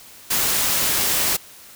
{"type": "noise", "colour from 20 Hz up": "white", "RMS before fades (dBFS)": -20, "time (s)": [0.3, 1.37], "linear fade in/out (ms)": 10, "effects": ["white hiss -44 dBFS RMS until 1.75 s"]}